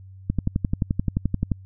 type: click train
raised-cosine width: 5 ms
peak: -9 dBFS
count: 15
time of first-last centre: 0.3-1.517 s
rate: 11.5 Hz
effects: added 95 Hz sine -41 dBFS peak until 1.65 s